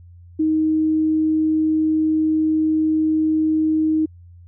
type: tone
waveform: sine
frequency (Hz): 313.3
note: D#4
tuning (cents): +12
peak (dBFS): -15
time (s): 0.39-4.06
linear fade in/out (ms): 10
effects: added 87 Hz sine -41 dBFS peak until 4.47 s